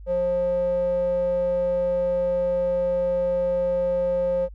square tone with band-pass filter, 177.6 Hz, F3, 29 cents sharp, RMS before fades -23 dBFS, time 0.06-4.49 s, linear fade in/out 50 ms, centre 530 Hz, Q 6.6, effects added 50 Hz sine -38 dBFS peak until 4.54 s

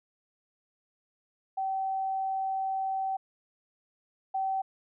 sine tone pair in turn, 769 / 769 Hz, G5 / G5, -33 / -33 cents, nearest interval unison, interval 0 cents, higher neither, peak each -28 / -27 dBFS, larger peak second, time 1.57-3.17 / 4.34-4.62 s, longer first, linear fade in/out 10 ms, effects none

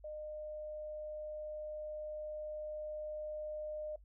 sine tone with level ramp, 609 Hz, D#5, 37 cents flat, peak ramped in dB -42 to -39 dBFS, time 0.04-3.96 s, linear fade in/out 5 ms, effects noise-tail reverb RT60 0.1 s tail -20 dB re dry + added 50 Hz sine -57 dBFS peak until 4.04 s

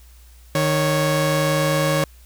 sawtooth tone pair together, 153.7 / 553.3 Hz, D#3 / C#5, -21 / -3 cents, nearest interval octave + minor seventh, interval 2218 cents, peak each -16 dBFS, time 0.55-2.04 s, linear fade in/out 2 ms, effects added 60 Hz sine -44 dBFS peak until 2.25 s + white hiss -54 dBFS RMS until 2.25 s

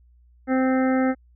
harmonic tone, 260.5 Hz, C4, 7 cents flat, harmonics 1 / 2 / 3 / 5 / 6 / 7 / 8, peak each -19 / -25 / -29 / -33 / -35 / -36 / -37 dBFS, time 0.47-1.15 s, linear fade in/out 50 ms, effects added 60 Hz sine -52 dBFS peak until 1.35 s

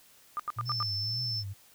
sine tone bursts, 1206 Hz, D6, 46 cents sharp, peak -29 dBFS, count 5, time 0.37-0.827 s, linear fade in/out 0 ms, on 25 ms, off 83 ms
sine tone with vibrato, 110 Hz, A2, in tune, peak -35 dBFS, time 0.56-1.54 s, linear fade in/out 20 ms, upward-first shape triangle, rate 1.9 Hz, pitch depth 220 cents each way
sine tone, 5300 Hz, E8, 9 cents sharp, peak -31 dBFS, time 0.65-1.44 s, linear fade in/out 50 ms
effects white hiss -59 dBFS RMS until 1.74 s

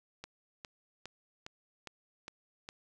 click train, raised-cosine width 0.2 ms, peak -26 dBFS, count 7, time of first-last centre 0.24-2.689 s, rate 2.45 Hz, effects none

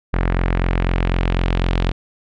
sawtooth tone with low-pass filter sweep, 43.99 Hz, F1, 13 cents sharp, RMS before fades -18 dBFS, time 0.13-1.92 s, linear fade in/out 10 ms, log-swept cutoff 1900 to 3500 Hz, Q 1.7, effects none

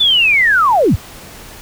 sine linear sweep, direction down, 3541 to 46.25 Hz, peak -8 dBFS, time 0-0.96 s, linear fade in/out 10 ms, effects pink hiss -35 dBFS RMS until 1.61 s

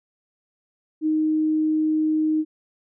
sine tone, 311.1 Hz, D#4, in tune, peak -18 dBFS, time 1.01-2.45 s, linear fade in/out 50 ms, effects none

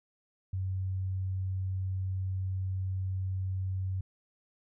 sine tone, 94.3 Hz, F#2, 33 cents sharp, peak -30 dBFS, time 0.53-4.01 s, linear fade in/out 5 ms, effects none

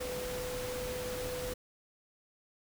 sine tone in noise, 499.8 Hz, B4, 21 cents sharp, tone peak -37 dBFS, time 0-1.54 s, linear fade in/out 10 ms, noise pink, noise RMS -41 dBFS, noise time 0-1.54 s, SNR +1 dB, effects none

